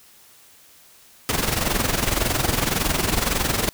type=noise with amplitude modulation; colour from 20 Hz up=pink; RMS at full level=-19 dBFS; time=1.29-3.69 s; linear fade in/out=0 ms; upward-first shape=sine; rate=21.8 Hz; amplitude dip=70%; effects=white hiss -51 dBFS RMS until 3.73 s